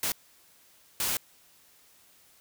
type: noise bursts at uneven times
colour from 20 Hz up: white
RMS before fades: -29 dBFS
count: 2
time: 0.03-0.12 / 1-1.17 s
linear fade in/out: 2 ms
effects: white hiss -60 dBFS RMS until 2.4 s